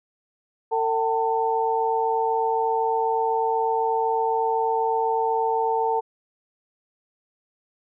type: tone cluster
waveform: sine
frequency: 451.7 / 766 / 894 Hz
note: A4 / G5 / A5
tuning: +45 / -40 / +27 cents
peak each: -24 / -27 / -23 dBFS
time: 0.71-6.01 s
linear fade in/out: 20 ms
effects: none